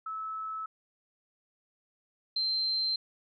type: tone pair in turn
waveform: sine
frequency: 1302 / 4126 Hz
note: E6 / C8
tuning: -22 / -25 cents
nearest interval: octave + minor sixth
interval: 1997 cents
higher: second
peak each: -34 / -27 dBFS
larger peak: second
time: 0.06-0.66 / 2.36-2.96 s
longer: neither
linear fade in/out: 5 ms
effects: none